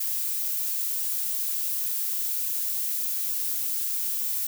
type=noise; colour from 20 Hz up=violet; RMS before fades=-28 dBFS; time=0-4.47 s; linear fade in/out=5 ms; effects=none